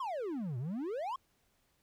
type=exponential two-way sweep; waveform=triangle; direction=down then up; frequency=1113 to 115.1 to 1113 Hz; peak=-33 dBFS; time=0-1.16 s; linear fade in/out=5 ms; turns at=0.58 s; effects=pink hiss -74 dBFS RMS until 1.82 s